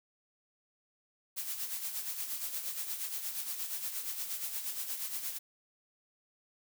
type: noise with tremolo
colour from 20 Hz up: blue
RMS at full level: -36 dBFS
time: 1.36-5.39 s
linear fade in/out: 20 ms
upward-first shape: sine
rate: 8.5 Hz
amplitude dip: 55%
effects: none